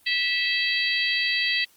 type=harmonic tone with a mistuned harmonic; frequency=655 Hz; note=E5; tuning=11 cents flat; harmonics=3 / 4 / 5 / 6 / 7; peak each=-26 / -27 / -29 / -29 / -30 dBFS; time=0.06-1.65 s; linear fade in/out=10 ms; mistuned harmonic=5; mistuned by=-30 cents; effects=white hiss -58 dBFS RMS until 1.76 s + Opus 24 kbps